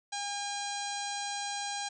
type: harmonic tone with a mistuned harmonic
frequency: 809 Hz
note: G#5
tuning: 46 cents flat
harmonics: 1 / 2 / 3 / 4 / 5 / 6 / 7 / 8 / 9 / 10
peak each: -37 / -43 / -46 / -44 / -42 / -48 / -46 / -44 / -50 / -46 dBFS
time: 0.12-1.89 s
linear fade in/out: 10 ms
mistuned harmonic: 8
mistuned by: +31 cents
effects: none